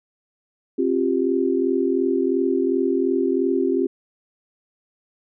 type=chord; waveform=sine; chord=C suspended fourth; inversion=none; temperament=equal with one note detuned; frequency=267.3 / 349.2 / 392 Hz; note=C4 / F4 / G4; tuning=+37 / 0 / 0 cents; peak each=-22 dBFS; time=0.78-3.87 s; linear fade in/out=10 ms; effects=none